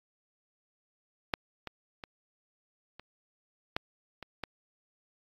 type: clicks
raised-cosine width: 0.3 ms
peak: -11 / -22 / -25 / -29 / -14 / -26 / -19 dBFS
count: 7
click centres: 1.338 / 1.673 / 2.038 / 2.996 / 3.765 / 4.227 / 4.437 s
effects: AAC 32 kbps